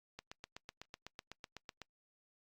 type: click train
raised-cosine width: 0.2 ms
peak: -29 dBFS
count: 14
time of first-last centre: 0.19-1.817 s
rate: 7.99 Hz
effects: noise-tail reverb RT60 0.1 s tail -25 dB re dry + Opus 48 kbps